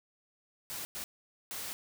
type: noise bursts at uneven times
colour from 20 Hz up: white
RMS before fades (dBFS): -40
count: 3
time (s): 0.7-0.85 / 0.95-1.04 / 1.51-1.73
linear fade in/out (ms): 0
effects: none